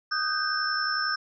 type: tone cluster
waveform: sine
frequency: 1240 / 1521 / 1592 / 5330 Hz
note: D#6 / F#6 / G6 / E8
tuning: -6 / +47 / +26 / +18 cents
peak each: -30 / -30 / -32 / -30 dBFS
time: 0.11-1.16 s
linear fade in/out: 10 ms
effects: none